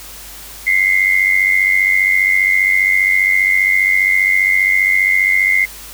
sine tone pair together, 2046 / 2141 Hz, C7 / C7, -39 / +39 cents, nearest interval minor second, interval 78 cents, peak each -13 dBFS, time 0.66-5.66 s, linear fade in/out 20 ms, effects added 50 Hz sine -40 dBFS peak until 5.93 s + white hiss -34 dBFS RMS until 5.93 s

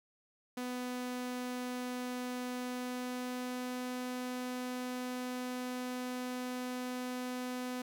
sawtooth tone with pitch glide, 249.1 to 250.7 Hz, B3 to B3, +15 to +26 cents, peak -33 dBFS, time 0.57-7.82 s, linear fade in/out 5 ms, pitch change +11 cents, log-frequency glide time 2.57-3.92 s, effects 11-bit

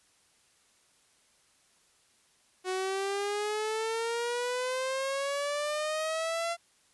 sawtooth exponential sweep, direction up, 368.4 to 686 Hz, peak -26 dBFS, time 2.64-6.57 s, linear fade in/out 50 ms, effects white hiss -66 dBFS RMS until 6.93 s + resampled to 24000 Hz

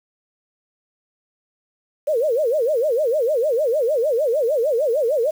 sine tone with vibrato, 531 Hz, C5, 25 cents sharp, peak -16 dBFS, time 2.07-5.31 s, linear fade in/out 10 ms, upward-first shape sine, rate 6.6 Hz, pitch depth 290 cents each way, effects 7-bit

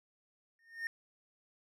triangle tone with exponential growth, 1832 Hz, A#6, 31 cents flat, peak -30 dBFS, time 0.59-0.87 s, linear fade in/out 1 ms, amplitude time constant 59 ms, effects none

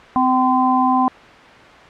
harmonic tone, 256.7 Hz, C4, 33 cents flat, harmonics 1 / 3 / 4, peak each -17 / -17 / -17 dBFS, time 0.16-1.08 s, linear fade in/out 0 ms, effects white hiss -40 dBFS RMS until 1.89 s + low-pass 2000 Hz 12 dB/octave

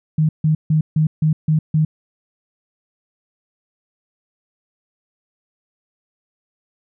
sine tone bursts, 155.56 Hz, D#3, in tune, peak -12 dBFS, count 7, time 0.18-1.85 s, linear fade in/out 5 ms, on 110 ms, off 150 ms, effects none

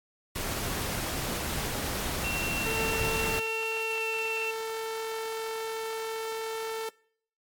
pink noise, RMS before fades -33 dBFS, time 0.35-3.4 s, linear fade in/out 10 ms
sine tone with pitch glide, 2722 to 2694 Hz, F7 to E7, -45 to +37 cents, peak -31 dBFS, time 2.24-4.51 s, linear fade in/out 5 ms, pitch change -18 cents, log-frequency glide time 3.85-4 s
sawtooth tone, 446.1 Hz, A4, 24 cents sharp, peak -28 dBFS, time 2.66-6.89 s, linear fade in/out 2 ms
effects noise-tail reverb RT60 0.6 s tail -23 dB re dry + AAC 64 kbps

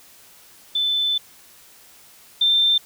sine tone pair in turn, 3520 / 3575 Hz, A7 / A7, 0 / +27 cents, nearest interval unison, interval 27 cents, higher second, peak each -18 / -14 dBFS, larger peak second, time 0.75-1.18 / 2.41-2.78 s, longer first, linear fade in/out 5 ms, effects white hiss -49 dBFS RMS until 2.85 s

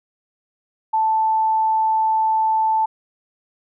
sine tone, 880 Hz, A5, in tune, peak -15 dBFS, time 0.93-2.86 s, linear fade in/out 10 ms, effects none

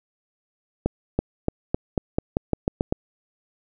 accelerating click train, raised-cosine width 2 ms, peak -7 dBFS, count 11, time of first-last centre 0.86-2.925 s, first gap 330 ms, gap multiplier 0.89, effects none

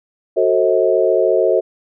sine chord, F# diminished seventh, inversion none, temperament just, 370 / 444 / 532.8 / 639.4 Hz, F#4 / A4 / C5 / Eb5, 0 / +16 / +31 / +47 cents, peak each -17 dBFS, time 0.36-1.61 s, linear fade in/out 20 ms, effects none

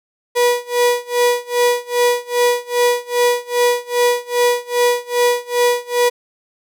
35% pulse tone with tremolo, 485.9 Hz, B4, 28 cents flat, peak -9 dBFS, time 0.35-6.1 s, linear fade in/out 20 ms, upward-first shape sine, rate 2.5 Hz, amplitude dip 95%, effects none

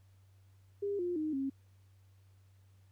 sine tone with pitch steps, 403.3 / 353.1 / 309.2 / 270.7 Hz, G4 / F4 / D#4 / C#4, +49 / +19 / -11 / -41 cents, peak -32 dBFS, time 0.82-1.5 s, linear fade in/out 10 ms, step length 170 ms, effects added 96 Hz sine -60 dBFS peak until 2.91 s + pink hiss -75 dBFS RMS until 2.91 s

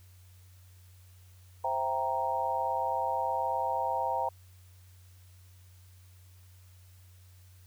sine chord, C dominant seventh, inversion none, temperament equal with one note detuned, 523.3 / 665.4 / 784 / 932.3 Hz, C5 / E5 / G5 / Bb5, 0 / +16 / 0 / 0 cents, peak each -36 / -36 / -33 / -31 dBFS, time 1.64-4.29 s, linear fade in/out 5 ms, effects added 91 Hz sine -53 dBFS peak until 7.66 s + white hiss -64 dBFS RMS until 7.66 s

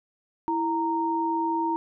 sine tone pair together, 329.6 / 927.4 Hz, E4 / A#5, 0 / -9 cents, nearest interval octave + tritone, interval 1791 cents, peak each -27 / -25 dBFS, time 0.48-1.76 s, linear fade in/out 0 ms, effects none

